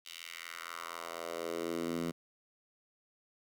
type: tone with high-pass filter sweep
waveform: 10% pulse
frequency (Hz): 84.1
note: E2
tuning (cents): +35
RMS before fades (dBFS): -40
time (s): 0.05-2.12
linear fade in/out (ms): 20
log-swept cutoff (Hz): 3200 to 190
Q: 1.9
effects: none